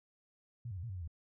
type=tone with pitch steps; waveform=sine; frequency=118.9 / 96 / 85.6 / 117.8 / 94.8 / 89.8 / 81.4 Hz; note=A#2 / G2 / F2 / A#2 / F#2 / F2 / E2; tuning=+35 / -36 / -34 / +19 / +43 / +49 / -21 cents; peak=-39 dBFS; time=0.65-1.077 s; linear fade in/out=5 ms; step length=61 ms; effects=none